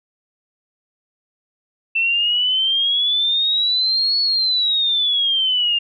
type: exponential two-way sweep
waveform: sine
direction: up then down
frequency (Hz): 2670 to 4413 to 2797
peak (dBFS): -15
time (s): 1.95-5.79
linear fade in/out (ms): 10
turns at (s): 4.2
effects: none